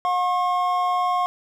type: tone pair together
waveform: triangle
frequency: 721 / 1080.3 Hz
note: F#5 / C#6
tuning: -45 / -45 cents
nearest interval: perfect fifth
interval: 700 cents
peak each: -20 dBFS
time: 0.05-1.26 s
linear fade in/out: 0 ms
effects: none